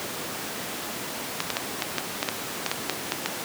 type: clicks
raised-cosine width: 0.2 ms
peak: -6 dBFS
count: 12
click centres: 1.404 / 1.503 / 1.569 / 1.822 / 1.983 / 2.229 / 2.288 / 2.663 / 2.715 / 2.897 / 3.121 / 3.26 s
effects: pink hiss -32 dBFS RMS until 3.44 s + high-pass 200 Hz 12 dB/octave